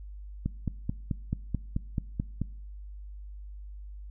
click train, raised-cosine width 5 ms, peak -16 dBFS, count 10, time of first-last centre 0.46-2.417 s, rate 4.6 Hz, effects noise-tail reverb RT60 0.6 s tail -22 dB re dry + added 50 Hz sine -40 dBFS peak until 4.1 s

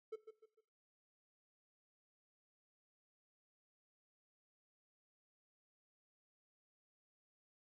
triangle tone with echo, 440 Hz, A4, in tune, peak -39 dBFS, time 0.12-0.16 s, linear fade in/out 10 ms, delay 150 ms, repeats 3, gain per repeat -9 dB, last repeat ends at 0.61 s, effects noise-tail reverb RT60 0.5 s tail -17 dB re dry

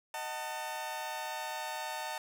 sawtooth chord, D# diminished, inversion none, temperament just, 622.3 / 746.7 / 896 Hz, D#5 / F#5 / A5, 0 / +16 / +31 cents, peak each -40 / -39 / -35 dBFS, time 0.14-2.18 s, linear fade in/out 2 ms, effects none

